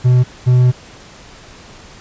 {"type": "tone pair in turn", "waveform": "triangle", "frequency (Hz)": [125.2, 125.2], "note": ["B2", "B2"], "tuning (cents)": [24, 24], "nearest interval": "unison", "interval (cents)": 0, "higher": "neither", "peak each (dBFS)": -5, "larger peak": "neither", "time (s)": [[0.04, 0.24], [0.46, 0.72]], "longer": "second", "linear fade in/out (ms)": 20, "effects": ["pink hiss -39 dBFS RMS until 2 s", "resampled to 16000 Hz"]}